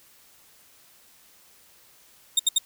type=tone bursts; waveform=25% pulse; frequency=3686 Hz; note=A#7; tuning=20 cents flat; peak=-13 dBFS; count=3; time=2.37-2.584 s; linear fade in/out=5 ms; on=24 ms; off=71 ms; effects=white hiss -56 dBFS RMS until 2.65 s